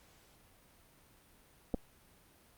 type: clicks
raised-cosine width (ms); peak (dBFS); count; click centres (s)
2; -21; 2; 1.741 / 1.745
effects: pink hiss -64 dBFS RMS until 2.57 s + Opus 48 kbps